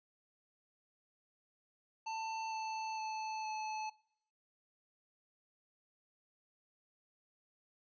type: tone with pitch steps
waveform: square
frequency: 890 / 881.8 / 873.7 / 865.7 Hz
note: A5 / A5 / A5 / A5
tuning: +20 / +4 / -12 / -28 cents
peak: -39 dBFS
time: 2.06-3.9 s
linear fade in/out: 10 ms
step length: 460 ms
effects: noise-tail reverb RT60 0.7 s tail -22 dB re dry + resampled to 16000 Hz